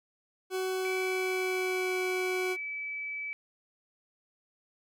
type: tone with pitch glide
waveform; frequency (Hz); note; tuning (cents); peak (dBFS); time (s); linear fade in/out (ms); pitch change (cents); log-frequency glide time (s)
40% pulse; 374.6 to 368.8; F#4 to F#4; +21 to -6; -29; 0.5-2.57; 50; -27; 0.78-1.98
type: tone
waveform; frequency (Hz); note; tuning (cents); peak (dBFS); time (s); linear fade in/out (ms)
sine; 2300; D7; -37; -34; 0.85-3.33; 0
effects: none